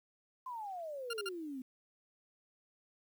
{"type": "exponential sweep", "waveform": "sine", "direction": "down", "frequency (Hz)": [1046.5, 250.2], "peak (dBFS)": -40, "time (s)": [0.46, 1.62], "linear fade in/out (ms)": 5}
{"type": "tone bursts", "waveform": "20% pulse", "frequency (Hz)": 1400, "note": "F6", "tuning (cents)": 4, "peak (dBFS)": -32, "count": 3, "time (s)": [1.1, 1.29], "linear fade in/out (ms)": 5, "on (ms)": 34, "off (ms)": 44}
{"effects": ["11-bit"]}